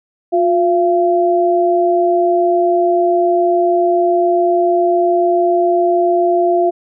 sine tone pair together, 355.9 / 683 Hz, F4 / F5, +33 / -39 cents, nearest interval major seventh, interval 1128 cents, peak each -13 dBFS, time 0.32-6.71 s, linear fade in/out 20 ms, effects none

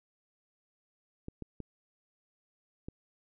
clicks, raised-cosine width 3 ms, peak -27 dBFS, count 4, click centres 1.284 / 1.423 / 1.603 / 2.885 s, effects none

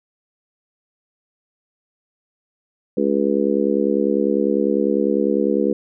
harmonic tone, 70 Hz, C#2, 18 cents sharp, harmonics 3 / 4 / 5 / 6 / 7, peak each -22 / -22 / -22 / -22 / -22 dBFS, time 2.97-5.73 s, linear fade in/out 5 ms, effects none

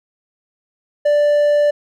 triangle tone, 587.3 Hz, D5, in tune, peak -9 dBFS, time 1.05-1.71 s, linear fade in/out 10 ms, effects none

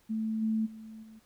sine tone with level steps, 220 Hz, A3, in tune, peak -29 / -26 / -43 / -48 dBFS, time 0.09-1.2 s, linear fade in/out 20 ms, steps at 0.41 / 0.65 / 1.02 s, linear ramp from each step 20 ms, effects pink hiss -66 dBFS RMS until 1.25 s

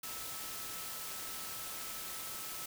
sine tone in noise, 1305 Hz, E6, 18 cents flat, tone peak -53 dBFS, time 0.03-2.66 s, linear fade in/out 5 ms, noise white, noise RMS -43 dBFS, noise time 0.03-2.66 s, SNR -13 dB, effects none

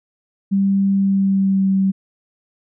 sine tone with pitch glide, 196.2 to 192.83 Hz, G3 to G3, +2 to -28 cents, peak -13 dBFS, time 0.51-1.92 s, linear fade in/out 20 ms, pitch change -30 cents, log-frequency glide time 0.93-1.67 s, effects none

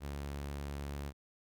sawtooth tone, 71 Hz, C#2, 42 cents sharp, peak -35 dBFS, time 0-1.13 s, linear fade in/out 50 ms, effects none

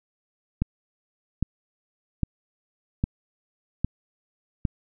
click train, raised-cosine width 5 ms, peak -10 dBFS, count 6, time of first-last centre 0.62-4.652 s, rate 1.24 Hz, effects none

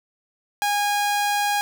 sawtooth tone, 820 Hz, G#5, 22 cents flat, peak -16 dBFS, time 0.62-1.61 s, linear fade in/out 0 ms, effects 8-bit

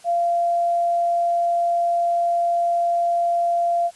sine tone, 689 Hz, F5, 24 cents flat, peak -17 dBFS, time 0.04-3.91 s, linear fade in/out 50 ms, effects white hiss -50 dBFS RMS until 3.95 s + resampled to 24000 Hz

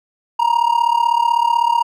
triangle tone with amplitude modulation, 941 Hz, A#5, 16 cents sharp, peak -7 dBFS, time 0.39-1.83 s, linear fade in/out 10 ms, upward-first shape sine, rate 36 Hz, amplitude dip 85%, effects none

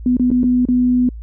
sine tone with dropouts, 248.6 Hz, B3, 12 cents sharp, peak -11 dBFS, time 0.06-1.09 s, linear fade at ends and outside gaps 2 ms, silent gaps 0.169-0.196 / 0.304-0.314 / 0.433-0.44 / 0.653-0.686 s, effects added 56 Hz sine -28 dBFS peak until 1.22 s

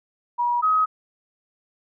sine tone pair in turn, 962 / 1266.4 Hz, B5 / D#6, -46 / +30 cents, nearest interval perfect fourth, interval 476 cents, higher second, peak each -19 / -16 dBFS, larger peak second, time 0.38-0.62 / 0.62-0.86 s, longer neither, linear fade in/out 20 ms, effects none

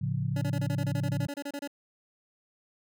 sine chord, A augmented, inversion none, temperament equal, 110 / 138.59 / 174.61 Hz, A2 / C#3 / E#3, 0 / 0 / 0 cents, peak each -32 / -30 / -34 dBFS, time 0.01-1.27 s, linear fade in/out 10 ms
25% pulse tone bursts, 284.6 Hz, C#4, 46 cents sharp, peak -30 dBFS, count 16, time 0.36-1.676 s, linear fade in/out 5 ms, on 56 ms, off 28 ms
effects none

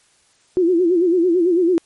sine tone with vibrato, 350.2 Hz, F4, 5 cents sharp, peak -12 dBFS, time 0.57-1.78 s, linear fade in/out 0 ms, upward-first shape sine, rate 9 Hz, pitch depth 110 cents each way, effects white hiss -57 dBFS RMS until 1.85 s + MP3 48 kbps

